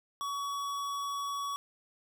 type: tone with hard clipping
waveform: sine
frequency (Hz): 1128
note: C#6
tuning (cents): +30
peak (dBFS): -35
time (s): 0.21-1.56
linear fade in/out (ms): 0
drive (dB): 17
effects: none